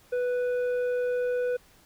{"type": "tone with tanh clipping", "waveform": "triangle", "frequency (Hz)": 493.9, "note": "B4", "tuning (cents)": 0, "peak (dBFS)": -26, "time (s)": [0.12, 1.57], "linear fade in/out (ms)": 10, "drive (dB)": 11, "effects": ["pink hiss -58 dBFS RMS until 1.85 s"]}